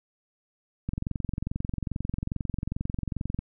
click train, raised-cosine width 5 ms, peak -17 dBFS, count 57, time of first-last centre 0.89-3.39 s, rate 22.4 Hz, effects none

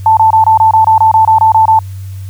sine tone bursts, 883 Hz, A5, 6 cents sharp, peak -3 dBFS, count 13, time 0.06-1.79 s, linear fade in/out 2 ms, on 110 ms, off 25 ms, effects added 96 Hz sine -21 dBFS peak until 2.29 s + white hiss -43 dBFS RMS until 2.29 s

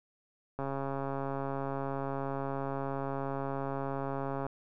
click train, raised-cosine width 1 ms, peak -22 dBFS, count 532, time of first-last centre 0.59-4.466 s, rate 137 Hz, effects none

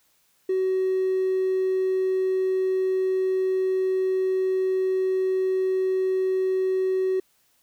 triangle tone with hard clipping, 376.1 Hz, F#4, 28 cents sharp, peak -21 dBFS, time 0.49-7.2 s, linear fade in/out 5 ms, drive 4 dB, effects white hiss -65 dBFS RMS until 7.62 s

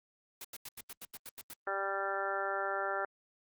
white noise bursts, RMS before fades -45 dBFS, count 10, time 0.41-1.534 s, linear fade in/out 2 ms, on 35 ms, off 86 ms
harmonic tone, 196.1 Hz, G3, 1 cent sharp, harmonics 2 / 3 / 4 / 5 / 6 / 7 / 8 / 9, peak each -41 / -39 / -39 / -46 / -47 / -37 / -44 / -42 dBFS, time 1.67-3.05 s, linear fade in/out 2 ms
effects Opus 48 kbps

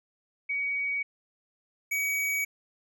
sine / square tone pair in turn, 2256 / 2265 Hz, C#7 / C#7, +30 / +37 cents, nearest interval unison, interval 7 cents, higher second, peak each -27 dBFS, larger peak neither, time 0.49-1.03 / 1.91-2.45 s, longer neither, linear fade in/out 10 ms, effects none

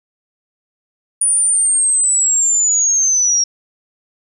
sine linear sweep, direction down, 9540 to 5588 Hz, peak -11 dBFS, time 1.21-3.44 s, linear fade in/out 5 ms, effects none

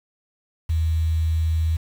sine tone with quantisation, 80.5 Hz, E2, 41 cents flat, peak -18 dBFS, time 0.69-1.77 s, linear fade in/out 10 ms, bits 7, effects none

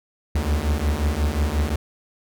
45% pulse beating tone pair, 70.8 / 76.4 Hz, C#2 / D#2, +37 / -31 cents, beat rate 5.6 Hz, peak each -23 / -22 dBFS, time 0.35-1.76 s, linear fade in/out 5 ms, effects none

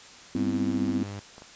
sine chord, C major seventh, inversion second, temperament equal, 196 / 246.9 / 261.6 / 329.6 Hz, G3 / B3 / C4 / E4, 0 / 0 / 0 / 0 cents, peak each -32 / -30 / -27 / -33 dBFS, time 0.35-1.03 s, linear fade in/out 2 ms
sawtooth tone, 100.6 Hz, G2, 45 cents sharp, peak -31 dBFS, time 0.35-1.2 s, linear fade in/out 10 ms
clicks, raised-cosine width 1 ms, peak -31 dBFS, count 3, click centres 0.884 / 1.381 / 1.421 s
effects white hiss -48 dBFS RMS until 1.55 s + resampled to 16000 Hz

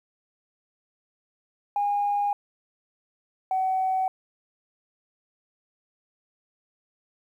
sine tone pair in turn, 816 / 755 Hz, G#5 / F#5, -31 / +35 cents, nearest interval minor second, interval 134 cents, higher first, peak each -21 dBFS, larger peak neither, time 1.76-2.33 / 3.51-4.08 s, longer neither, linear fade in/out 2 ms, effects tanh soft clip ceiling -17 dBFS + 10-bit

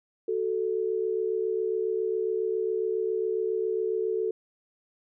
sine tone pair together, 372.7 / 440 Hz, F#4 / A4, +13 / 0 cents, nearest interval minor third, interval 287 cents, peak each -29 / -27 dBFS, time 0.28-4.31 s, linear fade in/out 5 ms, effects none

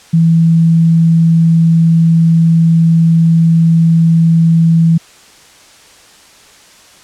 sine tone, 164.81 Hz, E3, in tune, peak -5 dBFS, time 0.13-4.98 s, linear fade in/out 10 ms, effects white hiss -41 dBFS RMS until 7.03 s + low-pass 8000 Hz 12 dB/octave

